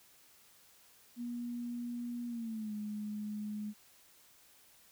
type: tone with pitch glide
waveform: sine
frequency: 240 to 210.1 Hz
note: B3 to G#3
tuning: -49 to +20 cents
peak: -37 dBFS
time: 1.16-3.74 s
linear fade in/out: 50 ms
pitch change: -231 cents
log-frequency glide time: 2.27-2.73 s
effects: white hiss -63 dBFS RMS until 4.91 s